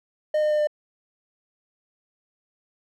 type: tone with pitch steps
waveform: triangle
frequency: 611 / 607.1 / 603.3 / 599.5 Hz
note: D#5 / D#5 / D5 / D5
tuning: -32 / -43 / +46 / +36 cents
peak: -17 dBFS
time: 0.34-0.672 s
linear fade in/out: 5 ms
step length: 83 ms
effects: none